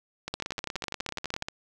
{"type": "two click trains", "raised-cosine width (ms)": 0.2, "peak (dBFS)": [-14, -16], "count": [14, 21], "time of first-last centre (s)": [[0.34, 1.423], [0.28, 1.485]], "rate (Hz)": [12, 16.6], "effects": []}